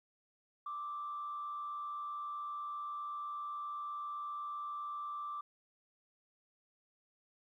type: tone with frequency modulation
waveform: sine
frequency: 1174.7 Hz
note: D6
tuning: in tune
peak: -38 dBFS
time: 0.66-5.41 s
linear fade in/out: 5 ms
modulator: 95.5 Hz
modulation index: 0.45
effects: tanh soft clip ceiling -34 dBFS + 13-bit